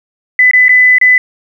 sine tone with dropouts, 2003 Hz, B6, 24 cents sharp, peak -3 dBFS, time 0.39-1.18 s, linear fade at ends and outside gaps 2 ms, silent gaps 0.512-0.534 / 0.683-0.692 / 0.984-1.013 s, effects 7-bit

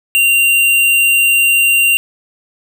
square tone, 2771 Hz, F7, 14 cents flat, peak -9 dBFS, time 0.15-1.97 s, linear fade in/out 0 ms, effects none

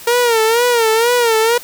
sawtooth tone with vibrato, 464.4 Hz, A#4, 7 cents flat, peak -7 dBFS, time 0.07-1.58 s, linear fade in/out 5 ms, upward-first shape sine, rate 2.1 Hz, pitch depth 96 cents each way, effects white hiss -35 dBFS RMS until 1.63 s

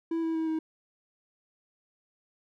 triangle tone with pitch steps, 329.6 / 325.6 / 321.7 / 317.8 Hz, E4 / E4 / E4 / D#4, 0 / -21 / -42 / +37 cents, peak -25 dBFS, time 0.11-0.59 s, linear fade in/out 5 ms, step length 120 ms, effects none

